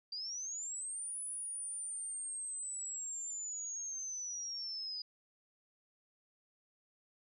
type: linear two-way sweep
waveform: sine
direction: up then down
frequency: 4671 to 9956 to 4924 Hz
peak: -39 dBFS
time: 0.12-5.02 s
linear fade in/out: 5 ms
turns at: 1.2 s
effects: none